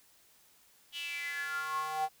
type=tone with high-pass filter sweep; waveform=square; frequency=155.56 Hz; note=D#3; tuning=in tune; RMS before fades=-36 dBFS; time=0.92-2.09 s; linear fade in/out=50 ms; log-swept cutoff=3100 to 730 Hz; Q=8.5; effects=white hiss -64 dBFS RMS until 2.2 s